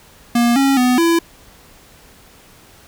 square tone with pitch steps, 237.4 / 273.5 / 249.6 / 335.1 Hz, A#3 / C#4 / B3 / E4, +32 / -23 / +19 / +29 cents, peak -12 dBFS, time 0.35-1.19 s, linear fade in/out 5 ms, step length 210 ms, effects pink hiss -46 dBFS RMS until 2.87 s

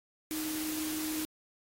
sine tone in noise, 311.1 Hz, D#4, in tune, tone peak -34 dBFS, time 0.31-1.25 s, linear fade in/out 0 ms, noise white, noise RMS -39 dBFS, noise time 0.31-1.25 s, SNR +2 dB, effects AAC 48 kbps

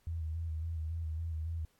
sine tone with vibrato, 80.9 Hz, E2, 32 cents flat, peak -34 dBFS, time 0.07-1.65 s, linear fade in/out 0 ms, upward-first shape square, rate 3.6 Hz, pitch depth 40 cents each way, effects pink hiss -72 dBFS RMS until 1.79 s + AAC 64 kbps

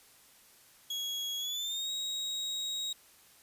35% pulse tone with pitch glide, 3322 to 3794 Hz, G#7 to A#7, 0 to +30 cents, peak -32 dBFS, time 0.9-2.93 s, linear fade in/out 5 ms, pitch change +230 cents, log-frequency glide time 1.38-1.9 s, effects white hiss -60 dBFS RMS until 3.42 s + resampled to 32000 Hz

